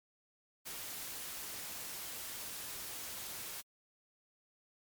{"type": "noise", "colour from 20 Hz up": "white", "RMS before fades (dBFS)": -44, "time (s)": [0.65, 3.62], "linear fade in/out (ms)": 20, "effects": ["MP3 96 kbps"]}